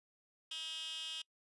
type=tone with high-pass filter; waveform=15% pulse; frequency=320 Hz; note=D#4; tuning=49 cents sharp; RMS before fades=-43 dBFS; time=0.51-1.22 s; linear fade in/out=5 ms; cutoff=3100 Hz; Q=4.4; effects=noise-tail reverb RT60 0.1 s tail -25 dB re dry + resampled to 24000 Hz